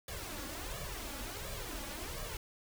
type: noise with flanger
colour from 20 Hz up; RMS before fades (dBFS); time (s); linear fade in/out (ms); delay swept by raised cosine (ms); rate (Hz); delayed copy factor
pink; -42; 0.08-2.37; 2; 1.7 to 3.6; 1.4; +0.75
effects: none